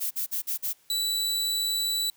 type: noise bursts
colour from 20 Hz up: violet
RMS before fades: -29 dBFS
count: 5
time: 0-0.734 s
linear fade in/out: 20 ms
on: 110 ms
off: 46 ms
type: tone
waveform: sawtooth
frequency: 3951 Hz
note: B7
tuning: in tune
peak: -22 dBFS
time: 0.9-2.1 s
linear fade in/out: 2 ms
effects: white hiss -62 dBFS RMS until 2.16 s